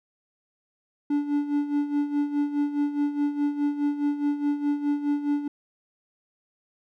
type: tone with tremolo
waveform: triangle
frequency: 290 Hz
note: D4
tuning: 22 cents flat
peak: -18 dBFS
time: 1.1-5.48 s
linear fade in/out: 5 ms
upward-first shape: sine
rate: 4.8 Hz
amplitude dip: 70%
effects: none